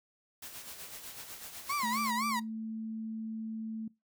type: noise with tremolo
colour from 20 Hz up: white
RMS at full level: -44 dBFS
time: 0.42-2.11 s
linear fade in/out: 5 ms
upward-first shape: sine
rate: 8 Hz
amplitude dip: 50%
type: tone with vibrato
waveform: 35% pulse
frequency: 1056 Hz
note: C6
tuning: 16 cents sharp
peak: -29 dBFS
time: 1.69-2.4 s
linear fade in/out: 10 ms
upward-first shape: sine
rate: 3.9 Hz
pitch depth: 190 cents each way
type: tone with pitch glide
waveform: sine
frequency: 220 to 221.4 Hz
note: A3 to A3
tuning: 0 to +11 cents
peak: -36 dBFS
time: 1.83-3.88 s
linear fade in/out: 5 ms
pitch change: +11 cents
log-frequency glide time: 2.12-2.39 s
effects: noise-tail reverb RT60 0.2 s tail -21 dB re dry